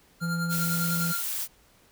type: tone with tremolo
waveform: square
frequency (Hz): 1396.9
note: F6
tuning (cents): 0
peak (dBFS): -29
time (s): 0.2-1.23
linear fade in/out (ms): 50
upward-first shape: triangle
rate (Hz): 9.9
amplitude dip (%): 70
type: tone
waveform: triangle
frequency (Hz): 169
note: E3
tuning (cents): +43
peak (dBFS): -25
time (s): 0.21-1.13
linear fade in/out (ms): 20
type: noise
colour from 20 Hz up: blue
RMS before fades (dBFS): -31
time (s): 0.49-1.48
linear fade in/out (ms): 50
effects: pink hiss -60 dBFS RMS until 1.91 s